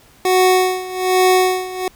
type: tone with tremolo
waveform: 25% pulse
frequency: 370 Hz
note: F#4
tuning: in tune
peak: -6 dBFS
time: 0.25-1.88 s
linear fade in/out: 2 ms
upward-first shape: sine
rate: 1.2 Hz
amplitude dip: 85%
effects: pink hiss -49 dBFS RMS until 1.95 s